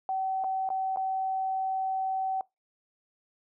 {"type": "tone with dropouts", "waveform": "sine", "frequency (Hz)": 763, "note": "G5", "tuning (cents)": -47, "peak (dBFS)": -27, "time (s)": [0.09, 2.41], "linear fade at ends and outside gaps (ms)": 1, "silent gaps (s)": [[0.439, 0.443], [0.69, 0.702], [0.961, 0.971]], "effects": ["noise-tail reverb RT60 0.2 s tail -23 dB re dry"]}